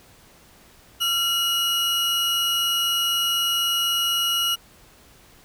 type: tone pair together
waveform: 40% pulse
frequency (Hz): 1368 / 2900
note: F6 / F#7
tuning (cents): -36 / -35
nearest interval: octave + minor second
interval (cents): 1301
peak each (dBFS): -28 / -20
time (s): 1-4.56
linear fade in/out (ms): 20
effects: pink hiss -52 dBFS RMS until 5.44 s